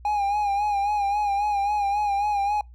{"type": "tone with vibrato", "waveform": "triangle", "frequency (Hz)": 817, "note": "G#5", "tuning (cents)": -29, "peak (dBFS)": -19, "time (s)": [0.05, 2.61], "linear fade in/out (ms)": 2, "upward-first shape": "sine", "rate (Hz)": 3.7, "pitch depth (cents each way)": 52, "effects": ["noise-tail reverb RT60 0.2 s tail -26 dB re dry", "added 60 Hz sine -43 dBFS peak until 2.74 s"]}